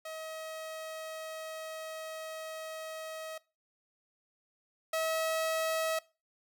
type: tone pair in turn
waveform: sawtooth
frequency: 636 / 642.6 Hz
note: D#5 / E5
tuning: +38 / -44 cents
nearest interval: unison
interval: 18 cents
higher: second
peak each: -36 / -26 dBFS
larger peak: second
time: 0.05-3.38 / 4.93-5.99 s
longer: first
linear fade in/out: 5 ms
effects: noise-tail reverb RT60 0.3 s tail -21 dB re dry